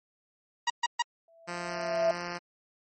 sawtooth tone bursts, 953 Hz, A#5, 38 cents sharp, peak -20 dBFS, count 3, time 0.67-1.023 s, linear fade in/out 5 ms, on 31 ms, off 130 ms
sine tone with exponential growth, 663 Hz, E5, 10 cents sharp, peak -20 dBFS, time 1.28-2.11 s, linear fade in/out 2 ms, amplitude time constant 180 ms
5% pulse tone, 174.61 Hz, F3, in tune, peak -23 dBFS, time 1.47-2.39 s, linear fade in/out 20 ms
effects MP3 32 kbps

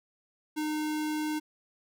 square tone, 305.8 Hz, D#4, 30 cents flat, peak -30 dBFS, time 0.56-1.4 s, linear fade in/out 20 ms, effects none

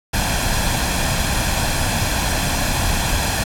pink noise with comb filter, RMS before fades -19 dBFS, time 0.13-3.44 s, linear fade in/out 10 ms, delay 1.2 ms, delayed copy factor +0.55, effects low-pass 12000 Hz 12 dB/octave

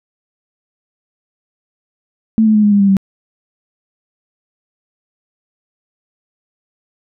sine tone with pitch steps, 221.2 / 216.4 / 211.7 / 207.1 / 202.6 / 198.21 / 193.91 Hz, A3 / A3 / G#3 / G#3 / G#3 / G3 / G3, +9 / -29 / +33 / -5 / -43 / +19 / -19 cents, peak -7 dBFS, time 2.38-2.968 s, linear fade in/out 0 ms, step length 84 ms, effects none

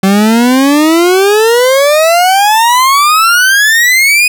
40% pulse exponential sweep, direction up, 189.1 to 2510 Hz, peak -4 dBFS, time 0.03-4.28 s, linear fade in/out 5 ms, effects none

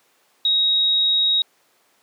sine tone, 3788 Hz, A#7, 27 cents sharp, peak -15 dBFS, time 0.45-1.42 s, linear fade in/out 2 ms, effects pink hiss -60 dBFS RMS until 2.02 s + high-pass 400 Hz 12 dB/octave

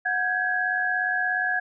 sine tone cluster, 731 / 1576 / 1673 Hz, F#5 / G6 / G#6, -21 / +9 / +12 cents, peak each -29 / -29 / -24 dBFS, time 0.05-1.6 s, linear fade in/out 10 ms, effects none

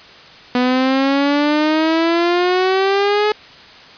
sawtooth exponential sweep, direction up, 246.5 to 426 Hz, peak -9 dBFS, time 0.55-3.32 s, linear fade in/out 2 ms, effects white hiss -40 dBFS RMS until 3.97 s + resampled to 11025 Hz

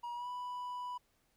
triangle tone with pitch glide, 956 to 988 Hz, A#5 to B5, +43 to 0 cents, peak -37 dBFS, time 0.03-0.98 s, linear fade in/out 10 ms, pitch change +57 cents, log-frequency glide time 0.14-0.28 s, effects pink hiss -75 dBFS RMS until 1.36 s

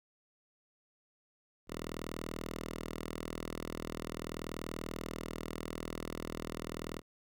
5% pulse tone with notch filter, 40.4 Hz, E1, 34 cents flat, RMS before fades -42 dBFS, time 1.67-7.02 s, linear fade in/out 50 ms, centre 100 Hz, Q 1, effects none

